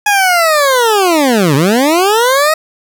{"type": "linear two-way sweep", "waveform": "20% pulse", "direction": "down then up", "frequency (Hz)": [840, 130.81, 640], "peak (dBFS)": -3, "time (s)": [0.06, 2.54], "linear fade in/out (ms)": 5, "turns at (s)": 1.55, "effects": []}